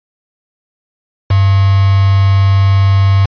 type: tone with quantisation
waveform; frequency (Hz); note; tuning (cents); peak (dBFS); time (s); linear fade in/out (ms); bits
sine; 97.8; G2; -4; -6; 1.3-3.26; 10; 3
effects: resampled to 11025 Hz